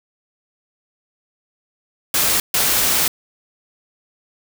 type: noise bursts at uneven times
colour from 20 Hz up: white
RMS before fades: -17 dBFS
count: 2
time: 2.14-2.4 / 2.54-3.08 s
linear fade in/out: 2 ms
effects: none